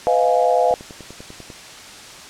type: chord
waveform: sine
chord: F half-diminished seventh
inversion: second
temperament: just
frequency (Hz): 502.9 / 628.6 / 698.5 / 838.1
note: Cb5 / Eb5 / F5 / Ab5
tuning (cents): +31 / +18 / 0 / +16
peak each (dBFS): -18 / -20 / -17 / -23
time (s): 0.07-0.74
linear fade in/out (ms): 0
type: click train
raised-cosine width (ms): 2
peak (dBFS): -23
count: 9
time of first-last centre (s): 0.71-1.502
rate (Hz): 10.1
effects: white hiss -38 dBFS RMS until 2.29 s + low-pass 7000 Hz 12 dB/octave